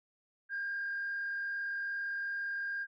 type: tone with frequency modulation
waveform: sine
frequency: 1607 Hz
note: G6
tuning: 43 cents sharp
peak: -33 dBFS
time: 0.49-2.87 s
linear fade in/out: 50 ms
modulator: 42.4 Hz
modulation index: 0.5
effects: tanh soft clip ceiling -30 dBFS